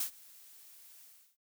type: noise with ADSR envelope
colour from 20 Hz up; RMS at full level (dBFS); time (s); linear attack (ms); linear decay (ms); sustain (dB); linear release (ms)
blue; -32; 0-1.37; 4; 98; -24; 330
effects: none